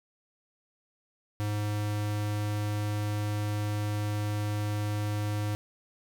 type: tone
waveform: square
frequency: 104.6 Hz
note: G#2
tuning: 13 cents sharp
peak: -29 dBFS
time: 1.4-5.55 s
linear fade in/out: 0 ms
effects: none